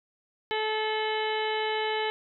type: harmonic tone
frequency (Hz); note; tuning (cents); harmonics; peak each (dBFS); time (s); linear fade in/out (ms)
433.5; A4; -26; 1 / 2 / 3 / 4 / 5 / 6 / 7 / 8 / 9; -30 / -31 / -43 / -36 / -36 / -46 / -36 / -46 / -41; 0.51-2.1; 0
effects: none